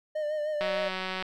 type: tone with vibrato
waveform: triangle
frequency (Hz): 605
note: D#5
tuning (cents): -49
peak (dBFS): -26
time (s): 0.15-0.89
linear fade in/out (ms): 10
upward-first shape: sine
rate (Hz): 6.5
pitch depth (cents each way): 40
type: click train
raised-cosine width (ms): 0.3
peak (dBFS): -17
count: 116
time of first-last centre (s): 0.61-1.225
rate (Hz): 187
effects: none